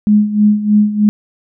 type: tone with tremolo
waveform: sine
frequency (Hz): 209.5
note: G#3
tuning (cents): +15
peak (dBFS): -5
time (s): 0.07-1.09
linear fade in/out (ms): 0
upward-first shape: sine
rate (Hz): 3.2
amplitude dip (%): 75
effects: none